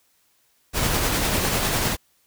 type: noise with tremolo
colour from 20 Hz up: pink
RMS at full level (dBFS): -21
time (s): 0.73-1.97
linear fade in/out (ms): 50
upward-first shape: sine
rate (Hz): 10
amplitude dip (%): 30
effects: white hiss -64 dBFS RMS until 2.26 s